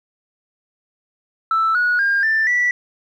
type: tone with pitch steps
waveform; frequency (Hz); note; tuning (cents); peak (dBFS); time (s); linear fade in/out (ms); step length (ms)
sine; 1322 / 1458.4 / 1608.9 / 1774.9 / 1958; E6 / F#6 / G6 / A6 / B6; +5 / -25 / +45 / +15 / -15; -13; 1.51-2.71; 2; 240
effects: tanh soft clip ceiling -11 dBFS + 9-bit